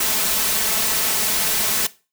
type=noise with comb filter; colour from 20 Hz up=white; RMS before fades=-20 dBFS; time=0-1.87 s; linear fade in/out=5 ms; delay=4.6 ms; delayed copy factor=+0.55; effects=noise-tail reverb RT60 0.3 s tail -18 dB re dry